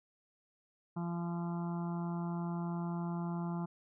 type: harmonic tone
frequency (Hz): 171.5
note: F3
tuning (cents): -31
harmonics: 1 / 2 / 4 / 5 / 6 / 7 / 8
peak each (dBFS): -35 / -45 / -49 / -48 / -50 / -54 / -56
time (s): 0.96-3.66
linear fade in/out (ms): 10
effects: none